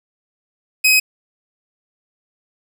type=tone; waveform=sawtooth; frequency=2529 Hz; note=D#7; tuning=28 cents sharp; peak=-7 dBFS; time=0.84-1 s; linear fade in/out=10 ms; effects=7-bit